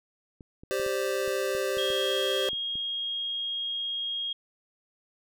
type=clicks; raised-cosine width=3 ms; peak=-33 dBFS; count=10; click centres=0.408 / 0.635 / 0.798 / 0.864 / 1.278 / 1.55 / 1.771 / 1.903 / 2.532 / 2.755 s
type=chord; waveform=square; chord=G suspended fourth; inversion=none; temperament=just; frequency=392 / 522.7 / 588 Hz; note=G4 / C5 / D5; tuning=0 / -2 / +2 cents; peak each=-31 / -31 / -35 dBFS; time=0.71-2.49 s; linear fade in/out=0 ms
type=tone; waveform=sine; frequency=3261 Hz; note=G#7; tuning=32 cents flat; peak=-29 dBFS; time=1.78-4.33 s; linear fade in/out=5 ms
effects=none